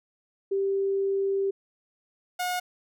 sine / sawtooth tone pair in turn, 392 / 722.3 Hz, G4 / F#5, 0 / -42 cents, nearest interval major seventh, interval 1058 cents, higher second, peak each -23 dBFS, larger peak neither, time 0.51-1.51 / 2.39-2.6 s, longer first, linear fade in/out 10 ms, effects none

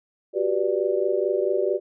sine chord, G major seventh, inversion third, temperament just, 367.5 / 392 / 490 / 588 Hz, F#4 / G4 / B4 / D5, -12 / 0 / -14 / +2 cents, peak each -26 / -24 / -28 / -26 dBFS, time 0.33-1.8 s, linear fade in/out 50 ms, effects none

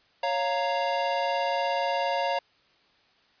square chord, Bb minor, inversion first, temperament equal with one note detuned, 554.4 / 698.5 / 929.6 Hz, Db5 / F5 / Bb5, 0 / 0 / -5 cents, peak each -30 dBFS, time 0.23-2.39 s, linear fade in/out 5 ms, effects white hiss -63 dBFS RMS until 3.4 s + resampled to 11025 Hz

